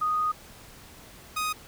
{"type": "tone pair in turn", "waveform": ["sine", "sawtooth"], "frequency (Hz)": [1241, 1248.2], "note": ["D#6", "D#6"], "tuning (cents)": [-5, 5], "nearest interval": "unison", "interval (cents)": 10, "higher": "second", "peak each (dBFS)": -23, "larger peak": "neither", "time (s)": [[0.01, 0.32], [1.36, 1.53]], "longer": "first", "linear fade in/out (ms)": 10, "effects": ["pink hiss -49 dBFS RMS until 1.67 s"]}